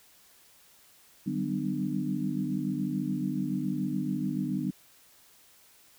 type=tone cluster; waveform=sine; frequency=150.4 / 190 / 197 / 251 / 300.5 Hz; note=D3 / F#3 / G3 / B3 / D4; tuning=+42 / +46 / +9 / +28 / +40 cents; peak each=-36 / -34 / -36 / -33 / -34 dBFS; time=1.26-4.71 s; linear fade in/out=10 ms; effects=white hiss -59 dBFS RMS until 5.98 s